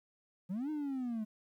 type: linear two-way sweep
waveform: triangle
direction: up then down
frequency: 170 to 311.1 to 210.4 Hz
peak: -32 dBFS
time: 0.49-1.25 s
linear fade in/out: 20 ms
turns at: 0.7 s
effects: tanh soft clip ceiling -28 dBFS + 12-bit